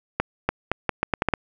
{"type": "accelerating click train", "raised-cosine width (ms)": 0.5, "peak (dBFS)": -5, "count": 9, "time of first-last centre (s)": [0.2, 1.338], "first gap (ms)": 290, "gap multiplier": 0.78, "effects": []}